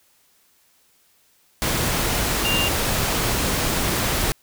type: tone in noise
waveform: sine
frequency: 2794 Hz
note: F7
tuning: in tune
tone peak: -21 dBFS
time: 2.45-2.68 s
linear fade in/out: 0 ms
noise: pink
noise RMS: -22 dBFS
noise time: 1.62-4.32 s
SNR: -2 dB
effects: white hiss -60 dBFS RMS until 4.42 s